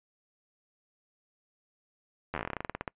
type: slowing click train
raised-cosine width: 0.5 ms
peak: -18 dBFS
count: 18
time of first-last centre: 2.34-2.878 s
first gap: 11 ms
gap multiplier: 1.12
effects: noise-tail reverb RT60 0.1 s tail -26 dB re dry + resampled to 8000 Hz